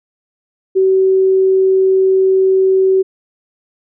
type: tone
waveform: sine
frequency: 380.3 Hz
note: F#4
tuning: 48 cents sharp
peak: -8 dBFS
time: 0.75-3.03 s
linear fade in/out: 20 ms
effects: none